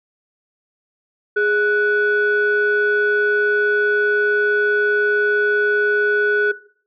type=tone pair together; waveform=sine; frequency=415.3 / 1480 Hz; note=G#4 / F#6; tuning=0 / 0 cents; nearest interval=octave + minor seventh; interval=2200 cents; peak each=-16 dBFS; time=1.36-6.52 s; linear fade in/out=10 ms; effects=noise-tail reverb RT60 0.5 s tail -18 dB re dry + tanh soft clip ceiling -9 dBFS